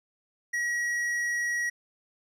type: tone with tanh clipping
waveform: sine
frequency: 1911 Hz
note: A#6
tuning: 43 cents sharp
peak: -28 dBFS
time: 0.53-1.7 s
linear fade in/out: 10 ms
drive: 10 dB
effects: none